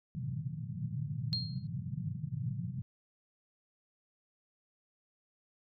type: band-pass noise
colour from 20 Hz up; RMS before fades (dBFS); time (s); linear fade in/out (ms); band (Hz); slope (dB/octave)
pink; -38; 0.15-2.82; 0; 110 to 170; 48
type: tone with exponential decay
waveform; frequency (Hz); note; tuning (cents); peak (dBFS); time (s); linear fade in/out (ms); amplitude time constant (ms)
sine; 4227; C8; +17; -29; 1.33-1.67; 0; 72
effects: none